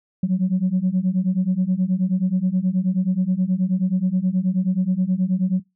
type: beating tone pair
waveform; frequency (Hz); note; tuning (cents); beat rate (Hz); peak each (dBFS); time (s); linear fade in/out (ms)
sine; 180 / 189.4; F#3 / F#3; -47 / +41; 9.4; -19; 0.23-5.6; 5
effects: noise-tail reverb RT60 0.2 s tail -22 dB re dry + tanh soft clip ceiling -12 dBFS